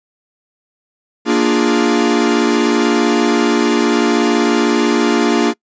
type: chord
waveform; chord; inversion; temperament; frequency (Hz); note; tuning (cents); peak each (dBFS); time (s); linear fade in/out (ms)
45% pulse; Bb dominant seventh; none; equal; 233.1 / 293.7 / 349.2 / 415.3; Bb3 / D4 / F4 / Ab4; 0 / 0 / 0 / 0; -16 / -16 / -17 / -19; 1.25-5.54; 50
effects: noise-tail reverb RT60 0.1 s tail -25 dB re dry + resampled to 16000 Hz